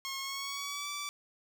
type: tone with pitch glide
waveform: 10% pulse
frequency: 1082 to 1159.7 Hz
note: C#6 to D6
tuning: -42 to -22 cents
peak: -28 dBFS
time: 0.05-1.09 s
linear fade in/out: 0 ms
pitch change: +120 cents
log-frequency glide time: 0.19-0.9 s
effects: none